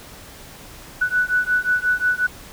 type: beating tone pair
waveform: sine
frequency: 1480 / 1485.6 Hz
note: F#6 / F#6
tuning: 0 / +7 cents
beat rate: 5.6 Hz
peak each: -20 / -20 dBFS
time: 1.01-2.27 s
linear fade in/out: 10 ms
effects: pink hiss -41 dBFS RMS until 2.52 s